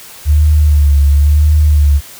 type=tone with vibrato; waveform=sine; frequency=73.42 Hz; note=D2; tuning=in tune; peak=-5 dBFS; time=0.25-2.01 s; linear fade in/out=50 ms; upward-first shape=sine; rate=0.97 Hz; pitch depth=61 cents each way; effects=white hiss -34 dBFS RMS until 2.19 s